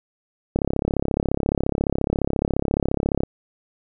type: click train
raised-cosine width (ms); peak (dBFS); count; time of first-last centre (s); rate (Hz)
2; -7; 93; 0.56-3.234; 34.4
effects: none